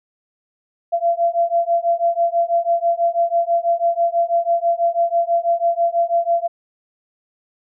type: beating tone pair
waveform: sine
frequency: 679 / 685.1 Hz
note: F5 / F5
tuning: -49 / -33 cents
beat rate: 6.1 Hz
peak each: -18 dBFS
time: 0.92-6.48 s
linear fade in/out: 20 ms
effects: none